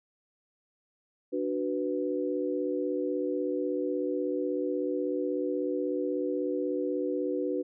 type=chord; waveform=sine; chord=B minor; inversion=first; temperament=equal; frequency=293.7 / 370 / 493.9 Hz; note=D4 / F#4 / B4; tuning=0 / 0 / 0 cents; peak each=-32 dBFS; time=1.32-7.63 s; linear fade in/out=20 ms; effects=none